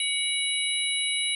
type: tone cluster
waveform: sine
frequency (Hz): 2251 / 2919 / 3865 / 10200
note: C#7 / F#7 / B7 / D#9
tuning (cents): +26 / -24 / -38 / +42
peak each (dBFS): -30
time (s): 0-1.35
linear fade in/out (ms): 2
effects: none